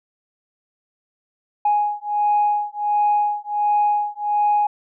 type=beating tone pair; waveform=sine; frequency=830.6 / 832 Hz; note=G#5 / G#5; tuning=0 / +3 cents; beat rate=1.4 Hz; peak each=-19 dBFS; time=1.65-4.67 s; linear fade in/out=5 ms; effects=tanh soft clip ceiling -10 dBFS